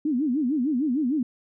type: tone with vibrato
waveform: sine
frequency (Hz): 274.4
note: C#4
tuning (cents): -17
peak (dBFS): -21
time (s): 0.05-1.23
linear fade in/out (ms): 5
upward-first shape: sine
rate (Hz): 6.6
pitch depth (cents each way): 250
effects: none